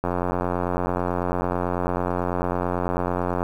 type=click train; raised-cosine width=1 ms; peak=-10 dBFS; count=303; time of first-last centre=0.04-3.429 s; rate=89.1 Hz; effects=8-bit